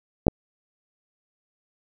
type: clicks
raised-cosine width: 2 ms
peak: -4 dBFS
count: 2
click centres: 0.268 / 0.282 s
effects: none